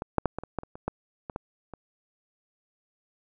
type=clicks; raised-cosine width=1 ms; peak=-18 / -7 / -9 / -17 / -24 / -14 / -27 / -27 / -14 / -21 / -18 / -26 dBFS; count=12; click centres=0.021 / 0.183 / 0.257 / 0.386 / 0.436 / 0.587 / 0.634 / 0.755 / 0.88 / 1.298 / 1.361 / 1.737 s; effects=none